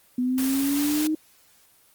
sine exponential sweep, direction up, 246.9 to 314.4 Hz, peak -21 dBFS, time 0.18-1.15 s, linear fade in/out 5 ms
white noise, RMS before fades -31 dBFS, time 0.38-1.07 s, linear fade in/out 0 ms
effects white hiss -58 dBFS RMS until 1.94 s + Opus 24 kbps

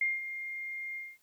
sine tone with ADSR envelope, 2118 Hz, C7, 21 cents sharp, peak -25 dBFS, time 0.01-1.18 s, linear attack 4 ms, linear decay 190 ms, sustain -11 dB, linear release 220 ms, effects white hiss -70 dBFS RMS until 1.22 s

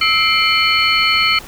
sine tone cluster, 1306 / 2103 / 2351 / 3015 / 4345 Hz, E6 / C7 / D7 / F#7 / C#8, -17 / +8 / +1 / +32 / -35 cents, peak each -18 dBFS, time 0.01-1.39 s, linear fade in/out 5 ms, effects pink hiss -36 dBFS RMS until 1.47 s

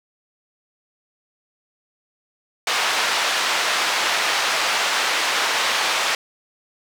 pink band-pass noise, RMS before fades -21 dBFS, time 2.67-6.15 s, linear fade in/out 2 ms, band 920 to 5200 Hz, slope 12 dB/octave, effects none

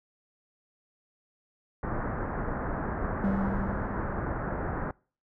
pink low-pass noise, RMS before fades -32 dBFS, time 1.83-4.91 s, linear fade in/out 2 ms, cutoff 1700 Hz, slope 48 dB/octave
triangle tone with exponential decay, 196 Hz, G3, in tune, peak -22 dBFS, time 3.24-4.85 s, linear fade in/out 2 ms, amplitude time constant 350 ms
effects noise-tail reverb RT60 0.4 s tail -25 dB re dry

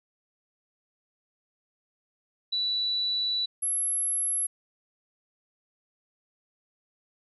sine tone pair in turn, 3951 / 11146 Hz, B7 / F9, 0 / -5 cents, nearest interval octave + tritone, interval 1795 cents, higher second, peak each -25 dBFS, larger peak neither, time 2.52-3.46 / 3.62-4.47 s, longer first, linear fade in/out 10 ms, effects none

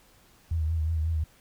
sine tone with vibrato, 80 Hz, D#2, 49 cents sharp, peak -24 dBFS, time 0.51-1.24 s, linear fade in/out 5 ms, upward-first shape triangle, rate 5.5 Hz, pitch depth 69 cents each way, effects pink hiss -59 dBFS RMS until 1.4 s

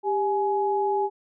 sine tone pair together, 396.4 / 839.9 Hz, G4 / G#5, +19 / +19 cents, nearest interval octave + minor second, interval 1300 cents, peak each -24 dBFS, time 0.03-1.1 s, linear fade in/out 50 ms, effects none

